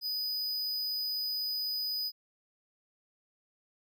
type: tone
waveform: square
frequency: 4978 Hz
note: D#8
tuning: in tune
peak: -32 dBFS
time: 0.01-2.12 s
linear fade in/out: 50 ms
effects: none